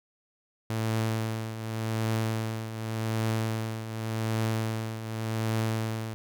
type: tone with tremolo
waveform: sawtooth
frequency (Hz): 111.3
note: A2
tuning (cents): +20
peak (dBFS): -21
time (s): 0.7-6.14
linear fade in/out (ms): 0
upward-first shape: triangle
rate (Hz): 0.87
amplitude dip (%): 70
effects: none